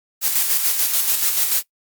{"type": "noise with tremolo", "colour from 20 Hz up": "blue", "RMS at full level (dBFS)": -17, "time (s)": [0.21, 1.63], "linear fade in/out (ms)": 50, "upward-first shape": "square", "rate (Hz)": 6.9, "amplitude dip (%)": 40, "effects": ["noise-tail reverb RT60 0.1 s tail -19 dB re dry", "Opus 48 kbps"]}